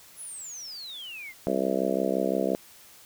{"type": "exponential sweep", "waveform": "sine", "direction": "down", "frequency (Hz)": [11175, 2005], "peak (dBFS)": -37, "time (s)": [0.16, 1.34], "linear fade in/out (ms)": 50}
{"type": "harmonic tone", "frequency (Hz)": 65.8, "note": "C2", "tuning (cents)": 10, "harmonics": [3, 4, 5, 6, 7, 8, 9, 10], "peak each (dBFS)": [-32, -32, -32, -32, -32, -32, -32, -32], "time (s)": [1.47, 2.55], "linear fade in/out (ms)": 0}
{"effects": ["white hiss -52 dBFS RMS until 3.05 s"]}